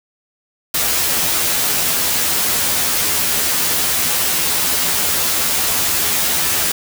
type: noise with comb filter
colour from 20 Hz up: white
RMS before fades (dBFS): -17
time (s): 0.74-6.72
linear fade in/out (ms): 5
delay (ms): 12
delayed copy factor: +0.8
effects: none